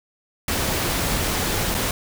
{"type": "noise with dropouts", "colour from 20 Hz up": "pink", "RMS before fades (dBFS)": -23, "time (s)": [0.48, 1.91], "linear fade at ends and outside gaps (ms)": 2, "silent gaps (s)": [1.744, 1.748], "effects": []}